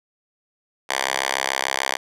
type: tone with high-pass filter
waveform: 5% pulse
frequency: 66.8 Hz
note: C2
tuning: 36 cents sharp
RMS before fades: -24 dBFS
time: 0.89-1.97 s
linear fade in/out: 10 ms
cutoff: 1100 Hz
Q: 0.96
effects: low-pass 10000 Hz 12 dB/octave